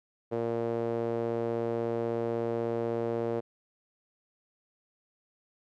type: tone with band-pass filter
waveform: sawtooth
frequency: 116.3 Hz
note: A#2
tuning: 4 cents flat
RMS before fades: -31 dBFS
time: 0.31-3.41 s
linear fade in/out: 20 ms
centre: 470 Hz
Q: 2.6
effects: none